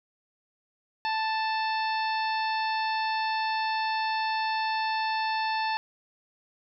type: harmonic tone with a mistuned harmonic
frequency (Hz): 880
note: A5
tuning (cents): 0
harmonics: 1 / 2 / 3 / 4 / 5 / 6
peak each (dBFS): -27 / -34 / -36 / -41 / -38 / -44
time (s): 1.05-5.77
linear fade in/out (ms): 0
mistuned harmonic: 4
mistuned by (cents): +25
effects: none